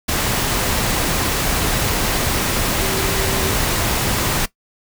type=tone in noise; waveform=sine; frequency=385.3 Hz; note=G4; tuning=30 cents flat; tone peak=-25 dBFS; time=2.81-3.55 s; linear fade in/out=10 ms; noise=pink; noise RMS=-19 dBFS; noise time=0.08-4.46 s; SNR=-9 dB; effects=noise-tail reverb RT60 0.1 s tail -17 dB re dry